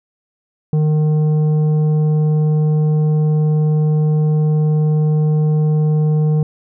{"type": "tone with tanh clipping", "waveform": "triangle", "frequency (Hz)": 153.2, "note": "D#3", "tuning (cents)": -27, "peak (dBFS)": -13, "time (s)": [0.73, 6.43], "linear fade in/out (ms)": 2, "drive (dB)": 12, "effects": []}